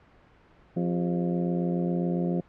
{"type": "harmonic tone with a mistuned harmonic", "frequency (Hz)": 87.31, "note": "F2", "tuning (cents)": 0, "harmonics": [2, 3, 4, 5, 6, 7, 8], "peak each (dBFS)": [-26, -34, -32, -37, -37, -42, -41], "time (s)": [0.76, 2.41], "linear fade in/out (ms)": 10, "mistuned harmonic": 5, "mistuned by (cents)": -120, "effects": ["pink hiss -57 dBFS RMS until 2.48 s", "low-pass 2000 Hz 12 dB/octave"]}